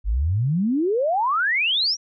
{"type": "exponential sweep", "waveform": "sine", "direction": "up", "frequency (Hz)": [46.25, 5890], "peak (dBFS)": -18, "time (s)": [0.04, 1.97], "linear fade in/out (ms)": 50, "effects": []}